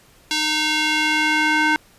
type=tone with band-pass filter sweep; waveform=square; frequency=307.4 Hz; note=D#4; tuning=21 cents flat; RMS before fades=-19 dBFS; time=0.31-1.76 s; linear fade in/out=0 ms; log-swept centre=4100 to 1600 Hz; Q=1.4; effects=pink hiss -52 dBFS RMS until 1.98 s + resampled to 32000 Hz